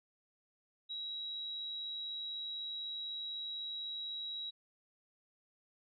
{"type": "tone", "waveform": "sine", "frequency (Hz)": 3864, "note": "B7", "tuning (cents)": -39, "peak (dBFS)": -39, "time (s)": [0.89, 4.51], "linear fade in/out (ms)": 20, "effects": []}